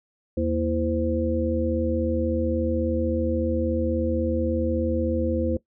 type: tone cluster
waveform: sine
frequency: 80.2 / 234 / 330.4 / 515 Hz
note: E2 / A#3 / E4 / C5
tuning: -47 / +7 / +4 / -28 cents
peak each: -27 dBFS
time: 0.37-5.57 s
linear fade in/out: 5 ms
effects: noise-tail reverb RT60 0.1 s tail -18 dB re dry